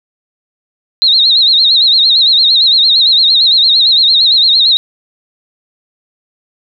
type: tone with vibrato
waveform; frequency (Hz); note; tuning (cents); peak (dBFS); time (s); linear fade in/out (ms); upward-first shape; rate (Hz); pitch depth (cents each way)
sine; 3951; B7; 0; -5; 1.02-4.77; 0; sine; 8.8; 130
effects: none